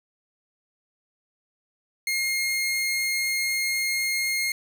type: tone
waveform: sawtooth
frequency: 2137 Hz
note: C7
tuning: 36 cents sharp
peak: -20 dBFS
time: 2.07-4.52 s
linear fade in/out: 2 ms
effects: none